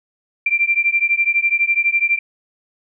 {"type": "beating tone pair", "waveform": "sine", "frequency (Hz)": [2357, 2369], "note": ["D7", "D7"], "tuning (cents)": [6, 14], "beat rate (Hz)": 12, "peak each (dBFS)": -17, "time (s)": [0.46, 2.19], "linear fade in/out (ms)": 5, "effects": []}